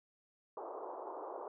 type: band-pass noise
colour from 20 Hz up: pink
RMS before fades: -45 dBFS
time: 0.57-1.48 s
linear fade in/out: 2 ms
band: 360 to 1100 Hz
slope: 48 dB/octave
effects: none